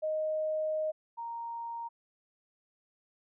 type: tone pair in turn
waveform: sine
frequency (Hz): 622.3 / 930.7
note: D#5 / A#5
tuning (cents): 0 / -3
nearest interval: perfect fifth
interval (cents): 697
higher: second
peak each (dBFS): -29 / -36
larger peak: first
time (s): 0.02-0.92 / 1.17-1.89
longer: first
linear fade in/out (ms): 20
effects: none